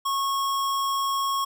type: tone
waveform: square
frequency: 1096 Hz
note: C#6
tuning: 20 cents flat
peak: -24 dBFS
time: 0.05-1.45 s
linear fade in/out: 10 ms
effects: none